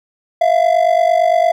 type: ring-modulated tone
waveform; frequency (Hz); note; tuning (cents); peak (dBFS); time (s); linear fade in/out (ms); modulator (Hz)
triangle; 678; E5; +49; -5; 0.41-1.52; 2; 24.4
effects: none

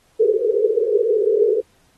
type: band-pass noise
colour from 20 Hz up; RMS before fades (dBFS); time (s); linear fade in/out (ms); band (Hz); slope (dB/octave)
pink; -17; 0.19-1.62; 20; 410 to 470; 96
effects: pink hiss -59 dBFS RMS until 1.97 s + AAC 32 kbps

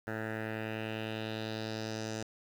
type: tone with low-pass filter sweep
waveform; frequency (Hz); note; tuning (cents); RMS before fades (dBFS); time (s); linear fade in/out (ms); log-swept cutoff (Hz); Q
10% pulse; 110; A2; 0; -38; 0.07-2.23; 5; 1600 to 6600; 2.6
effects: 9-bit

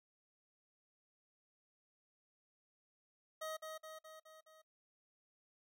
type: tone with echo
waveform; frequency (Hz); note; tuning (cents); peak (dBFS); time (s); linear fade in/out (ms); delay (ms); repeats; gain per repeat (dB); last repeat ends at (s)
25% pulse; 630; D#5; +21; -38; 3.41-3.57; 10; 210; 5; -4; 4.62
effects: noise-tail reverb RT60 0.1 s tail -21 dB re dry

